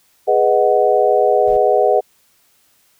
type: chord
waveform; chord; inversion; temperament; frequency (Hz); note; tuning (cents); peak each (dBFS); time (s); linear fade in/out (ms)
sine; G# minor seventh; none; equal; 415.3 / 493.9 / 622.3 / 740; G#4 / B4 / D#5 / F#5; 0 / 0 / 0 / 0; -16; 0.27-2.01; 20
type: noise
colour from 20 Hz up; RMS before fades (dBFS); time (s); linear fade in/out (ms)
brown; -34; 1.47-1.57; 5
effects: white hiss -57 dBFS RMS until 2.99 s